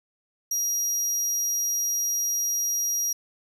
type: tone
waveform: 35% pulse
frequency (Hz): 5720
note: F8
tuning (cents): +41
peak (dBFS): -21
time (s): 0.51-3.13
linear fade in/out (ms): 5
effects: none